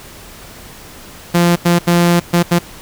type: tone bursts at uneven times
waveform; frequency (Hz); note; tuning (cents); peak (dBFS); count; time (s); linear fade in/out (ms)
sawtooth; 172.9; F3; -17; -5; 5; 1.34-1.56 / 1.65-1.79 / 1.87-2.2 / 2.33-2.43 / 2.51-2.59; 10
effects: pink hiss -36 dBFS RMS until 2.81 s